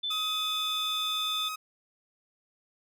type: tone with pitch glide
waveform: sine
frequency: 3520 to 3547 Hz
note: A7 to A7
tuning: 0 to +13 cents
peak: -29 dBFS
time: 0.03-1.49 s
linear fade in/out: 10 ms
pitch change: +13 cents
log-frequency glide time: 0.37-1.27 s
type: tone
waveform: sawtooth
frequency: 1264 Hz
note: D#6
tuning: 27 cents sharp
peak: -30 dBFS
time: 0.1-1.56 s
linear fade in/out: 10 ms
effects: none